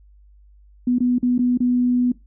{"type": "tone with dropouts", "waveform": "sine", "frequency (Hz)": 246.9, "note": "B3", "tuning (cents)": 0, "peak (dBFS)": -15, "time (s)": [0.87, 2.12], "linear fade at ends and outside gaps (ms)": 5, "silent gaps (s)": [[0.985, 1.004], [1.184, 1.228], [1.381, 1.39], [1.575, 1.603]], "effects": ["noise-tail reverb RT60 0.2 s tail -19 dB re dry", "added 50 Hz sine -47 dBFS peak until 2.26 s"]}